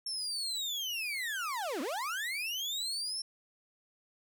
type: linear two-way sweep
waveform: 35% pulse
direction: down then up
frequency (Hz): 5440 to 239.3 to 5440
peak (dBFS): -32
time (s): 0.06-3.22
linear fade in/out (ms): 5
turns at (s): 1.81
effects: none